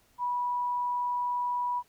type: tone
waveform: sine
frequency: 978 Hz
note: B5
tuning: 17 cents flat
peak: -27 dBFS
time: 0.18-1.83 s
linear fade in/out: 50 ms
effects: pink hiss -65 dBFS RMS until 1.88 s